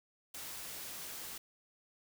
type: noise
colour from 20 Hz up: white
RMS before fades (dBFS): -45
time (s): 0.34-1.38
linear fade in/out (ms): 5
effects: none